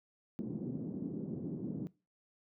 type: band-pass noise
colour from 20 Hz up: white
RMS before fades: -40 dBFS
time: 0.39-1.87 s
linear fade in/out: 0 ms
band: 140 to 300 Hz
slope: 24 dB/octave
effects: noise-tail reverb RT60 0.3 s tail -21 dB re dry